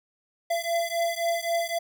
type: beating tone pair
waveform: square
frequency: 675 / 678.8 Hz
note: E5 / F5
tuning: +41 / -49 cents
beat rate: 3.8 Hz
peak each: -28 / -29 dBFS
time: 0.5-1.79 s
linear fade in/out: 10 ms
effects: none